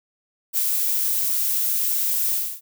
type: noise with ADSR envelope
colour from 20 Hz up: violet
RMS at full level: -19 dBFS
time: 0.53-2.61 s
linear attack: 49 ms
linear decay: 13 ms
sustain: -3 dB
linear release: 280 ms
effects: none